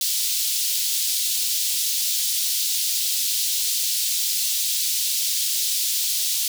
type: high-pass noise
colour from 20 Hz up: pink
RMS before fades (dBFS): -23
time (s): 0.01-6.48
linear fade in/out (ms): 2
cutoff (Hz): 3600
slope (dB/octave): 24
effects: none